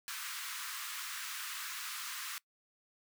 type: high-pass noise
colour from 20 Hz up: pink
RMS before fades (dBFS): -42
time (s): 0.08-2.38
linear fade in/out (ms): 0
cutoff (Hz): 1100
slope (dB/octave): 48
effects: noise-tail reverb RT60 0.1 s tail -22 dB re dry